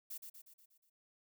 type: noise with echo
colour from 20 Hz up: violet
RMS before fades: -45 dBFS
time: 0.1-0.18 s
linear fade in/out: 10 ms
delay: 120 ms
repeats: 6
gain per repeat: -5 dB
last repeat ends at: 0.9 s
effects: none